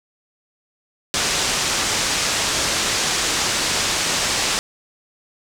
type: low-pass noise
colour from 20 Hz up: white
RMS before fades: -21 dBFS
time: 1.14-4.59 s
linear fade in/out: 0 ms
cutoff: 7500 Hz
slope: 24 dB/octave
effects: none